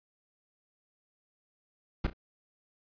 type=noise with echo; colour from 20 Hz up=brown; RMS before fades=-27 dBFS; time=2.04-2.07 s; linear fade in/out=5 ms; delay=32 ms; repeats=2; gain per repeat=-12 dB; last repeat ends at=2.134 s; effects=resampled to 11025 Hz